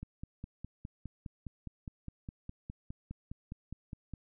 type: click train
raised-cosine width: 5 ms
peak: -29 dBFS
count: 21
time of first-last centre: 0.03-4.137 s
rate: 4.87 Hz
effects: none